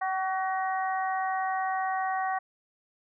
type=harmonic tone with a mistuned harmonic; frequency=376.3 Hz; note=F#4; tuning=29 cents sharp; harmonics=2 / 3 / 4 / 5; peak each=-28 / -34 / -39 / -36 dBFS; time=0.01-2.39 s; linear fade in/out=10 ms; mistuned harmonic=2; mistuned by=+15 cents; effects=none